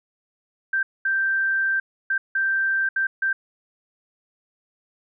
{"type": "tone bursts at uneven times", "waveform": "sine", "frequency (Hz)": 1568, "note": "G6", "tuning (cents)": 0, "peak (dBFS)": -19, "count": 6, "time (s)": [[0.73, 0.83], [1.05, 1.8], [2.1, 2.18], [2.35, 2.89], [2.96, 3.07], [3.22, 3.33]], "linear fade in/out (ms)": 5, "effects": []}